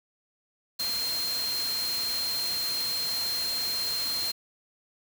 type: tone in noise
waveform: sine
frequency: 4186 Hz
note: C8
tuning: in tune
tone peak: -28 dBFS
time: 0.79-4.32 s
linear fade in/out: 10 ms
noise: white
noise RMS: -35 dBFS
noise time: 0.79-4.32 s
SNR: +4 dB
effects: none